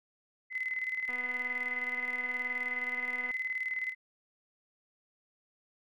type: tone with tremolo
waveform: sine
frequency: 2035 Hz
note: C7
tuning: 49 cents flat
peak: -30 dBFS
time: 0.5-3.95 s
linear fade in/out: 50 ms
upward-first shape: square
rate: 19 Hz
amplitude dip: 55%
type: click train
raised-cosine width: 0.5 ms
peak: -32 dBFS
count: 549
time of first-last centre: 1.09-3.309 s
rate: 247 Hz
effects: none